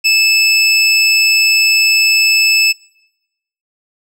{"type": "tone", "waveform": "25% pulse", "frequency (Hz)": 2620, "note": "E7", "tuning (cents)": -11, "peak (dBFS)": -4, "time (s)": [0.04, 2.73], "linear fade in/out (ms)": 20, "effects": ["noise-tail reverb RT60 0.9 s tail -23 dB re dry", "low-pass 12000 Hz 12 dB/octave"]}